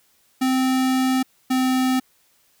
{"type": "tone pair in turn", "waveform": "square", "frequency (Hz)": [259.8, 258.2], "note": ["C4", "C4"], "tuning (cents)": [-12, -23], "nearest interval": "unison", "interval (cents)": 11, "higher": "first", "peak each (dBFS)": -18, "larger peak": "neither", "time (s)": [[0.41, 1.23], [1.5, 2]], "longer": "first", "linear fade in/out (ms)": 10, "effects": ["white hiss -61 dBFS RMS until 2.6 s"]}